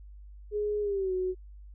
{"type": "tone with pitch glide", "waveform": "sine", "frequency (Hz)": [417.5, 369.8], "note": ["G#4", "F#4"], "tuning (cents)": [9, -1], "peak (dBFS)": -27, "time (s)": [0.51, 1.35], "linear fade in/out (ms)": 50, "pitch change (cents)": -210, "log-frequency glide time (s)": [0.81, 1.13], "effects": ["added 50 Hz sine -45 dBFS peak until 1.74 s"]}